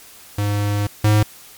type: tone pair in turn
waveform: square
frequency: 102.7 / 105.89 Hz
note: G#2 / G#2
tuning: -19 / +34 cents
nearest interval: minor second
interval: 53 cents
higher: second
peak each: -18 / -12 dBFS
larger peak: second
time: 0.38-0.87 / 1.04-1.23 s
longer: first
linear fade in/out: 5 ms
effects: white hiss -43 dBFS RMS until 1.57 s + MP3 96 kbps